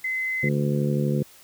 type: tone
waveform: sine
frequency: 2047 Hz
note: C7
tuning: 38 cents flat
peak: -24 dBFS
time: 0.04-0.49 s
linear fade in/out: 5 ms
type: harmonic tone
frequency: 72.2 Hz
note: D2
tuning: 29 cents flat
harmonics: 2 / 3 / 4 / 5 / 6 / 7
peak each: -23 / -26 / -36 / -30 / -35 / -32 dBFS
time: 0.43-1.23 s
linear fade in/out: 5 ms
effects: white hiss -51 dBFS RMS until 1.43 s